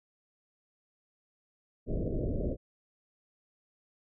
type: low-pass noise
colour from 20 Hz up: pink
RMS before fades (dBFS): -32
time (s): 1.86-2.57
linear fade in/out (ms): 50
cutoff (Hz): 630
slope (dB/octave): 96
effects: none